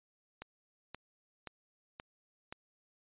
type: click train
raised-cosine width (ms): 0.3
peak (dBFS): -27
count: 5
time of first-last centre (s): 0.42-2.525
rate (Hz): 1.9
effects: resampled to 8000 Hz